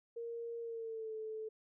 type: tone with pitch glide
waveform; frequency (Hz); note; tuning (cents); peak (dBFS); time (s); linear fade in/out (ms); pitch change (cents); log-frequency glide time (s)
sine; 465.9 to 437.2; A#4 to A4; -1 to -11; -40; 0.16-1.49; 10; -110; 0.6-1.14
effects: none